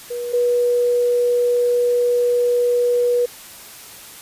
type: tone pair in turn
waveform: sine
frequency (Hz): 482.7 / 485.5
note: B4 / B4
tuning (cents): -40 / -30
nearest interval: unison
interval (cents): 10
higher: second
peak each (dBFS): -23 / -14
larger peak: second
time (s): 0.1-0.33 / 0.33-3.26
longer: second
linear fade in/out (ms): 10
effects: white hiss -39 dBFS RMS until 4.21 s + resampled to 32000 Hz

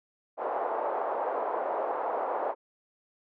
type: band-pass noise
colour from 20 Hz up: white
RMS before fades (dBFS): -31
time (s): 0.37-2.55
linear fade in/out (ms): 50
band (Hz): 460 to 900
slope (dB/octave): 24
effects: none

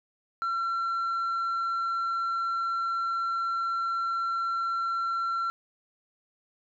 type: tone with tanh clipping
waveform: sine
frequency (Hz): 1358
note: F6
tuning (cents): -49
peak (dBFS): -27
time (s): 0.42-5.5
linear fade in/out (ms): 0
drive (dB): 2
effects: none

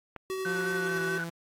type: click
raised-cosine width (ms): 0.5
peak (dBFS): -24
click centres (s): 0.163
type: tone with tremolo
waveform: square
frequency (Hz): 378.8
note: F#4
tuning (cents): +41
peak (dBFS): -31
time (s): 0.3-1.18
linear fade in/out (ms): 0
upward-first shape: sine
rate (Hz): 11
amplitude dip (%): 25
type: tone with vibrato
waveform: sine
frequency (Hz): 1503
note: F#6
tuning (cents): +27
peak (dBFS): -31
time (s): 0.45-1.24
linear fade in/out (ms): 2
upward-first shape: square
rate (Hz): 4.7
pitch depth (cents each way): 19
type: tone with pitch glide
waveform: sawtooth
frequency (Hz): 176.8 to 168.13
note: F3 to E3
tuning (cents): +22 to +34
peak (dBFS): -31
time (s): 0.45-1.3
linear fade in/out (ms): 10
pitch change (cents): -88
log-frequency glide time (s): 0.78-1.01
effects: AAC 48 kbps

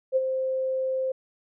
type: tone with ADSR envelope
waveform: sine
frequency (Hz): 523.3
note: C5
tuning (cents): 0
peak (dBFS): -17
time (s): 0.12-1.12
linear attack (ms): 41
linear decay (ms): 34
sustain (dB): -7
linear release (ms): 6
effects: none

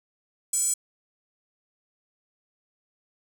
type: tone with high-pass filter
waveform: square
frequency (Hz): 466.2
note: A#4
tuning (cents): 0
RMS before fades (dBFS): -25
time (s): 0.53-0.74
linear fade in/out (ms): 5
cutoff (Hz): 7900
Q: 8.5
effects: none

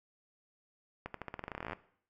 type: accelerating click train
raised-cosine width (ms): 0.5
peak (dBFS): -24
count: 20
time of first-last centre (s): 1.06-1.732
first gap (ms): 83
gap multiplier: 0.89
effects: noise-tail reverb RT60 0.6 s tail -17 dB re dry

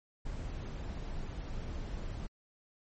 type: noise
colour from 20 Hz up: brown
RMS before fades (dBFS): -39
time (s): 0.25-2.27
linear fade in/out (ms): 10
effects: MP3 32 kbps

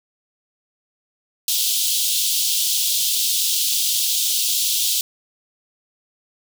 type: high-pass noise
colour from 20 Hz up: pink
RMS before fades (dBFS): -20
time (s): 1.48-5.01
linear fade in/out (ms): 2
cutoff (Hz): 3100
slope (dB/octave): 48
effects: none

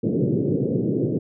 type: band-pass noise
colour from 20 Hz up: pink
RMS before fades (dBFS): -22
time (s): 0.03-1.19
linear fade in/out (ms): 10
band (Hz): 120 to 480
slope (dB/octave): 48
effects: none

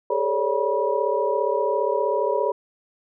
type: tone cluster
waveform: sine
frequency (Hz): 402.3 / 439.5 / 545 / 580 / 969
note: G4 / A4 / C#5 / D5 / B5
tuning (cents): +45 / -2 / -29 / -22 / -33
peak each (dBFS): -26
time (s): 0.1-2.52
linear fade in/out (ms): 5
effects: none

